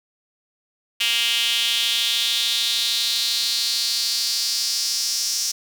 sawtooth tone with high-pass filter sweep, 233.1 Hz, A#3, in tune, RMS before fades -22 dBFS, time 1-5.52 s, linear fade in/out 10 ms, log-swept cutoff 2900 to 5600 Hz, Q 4.3, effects none

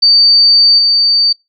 sine tone with level steps, 4600 Hz, D8, 37 cents flat, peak -4 / -7 dBFS, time 0.02-1.33 s, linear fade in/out 10 ms, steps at 0.78 s, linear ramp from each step 10 ms, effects noise-tail reverb RT60 0.2 s tail -25 dB re dry

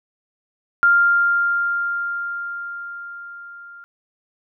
sine tone with level ramp, 1396.9 Hz, F6, in tune, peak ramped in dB -10 to -38 dBFS, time 0.83-3.84 s, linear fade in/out 0 ms, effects none

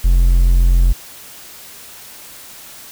triangle tone, 43.65 Hz, F1, in tune, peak -6 dBFS, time 0.04-0.93 s, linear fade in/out 10 ms, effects white hiss -37 dBFS RMS until 2.91 s

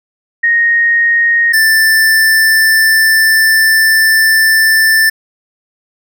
sine / square tone pair in turn, 1864.7 / 1770.7 Hz, A#6 / A6, 0 / +10 cents, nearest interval minor second, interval 90 cents, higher first, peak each -7 dBFS, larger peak neither, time 0.43-1.53 / 1.53-5.1 s, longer second, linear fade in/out 10 ms, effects none

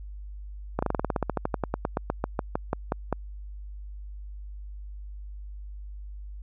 slowing click train, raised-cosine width 1 ms, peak -11 dBFS, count 25, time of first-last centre 0.79-3.127 s, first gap 35 ms, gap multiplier 1.08, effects added 50 Hz sine -37 dBFS peak until 6.42 s

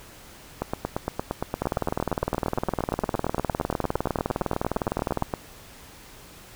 two click trains, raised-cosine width 1 ms, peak -11 / -10 dBFS, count 42 / 72, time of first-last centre 0.62-5.338 / 1.62-5.224 s, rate 8.69 / 19.7 Hz, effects pink hiss -47 dBFS RMS until 6.55 s

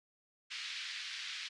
white band-pass noise, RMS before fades -43 dBFS, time 0.5-1.49 s, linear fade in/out 20 ms, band 1700 to 4500 Hz, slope 24 dB/octave, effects resampled to 24000 Hz

